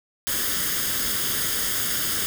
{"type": "noise with comb filter", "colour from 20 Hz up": "white", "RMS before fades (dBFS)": -25, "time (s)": [0.27, 2.26], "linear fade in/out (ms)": 0, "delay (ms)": 0.6, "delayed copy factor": 0.65, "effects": []}